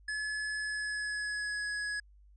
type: tone with pitch glide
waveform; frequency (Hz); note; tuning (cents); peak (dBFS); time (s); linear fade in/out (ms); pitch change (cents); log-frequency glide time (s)
square; 1709 to 1678.7; G#6 to G#6; +49 to +18; -34; 0.08-2; 5; -31; 0.6-1.66
effects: added 50 Hz sine -56 dBFS peak until 2.36 s + resampled to 22050 Hz